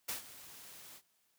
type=noise with ADSR envelope; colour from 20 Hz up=white; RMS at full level=-37 dBFS; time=0.08-1.02 s; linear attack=13 ms; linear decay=120 ms; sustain=-16 dB; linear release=66 ms; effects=white hiss -75 dBFS RMS until 1.38 s + high-pass 60 Hz 12 dB/octave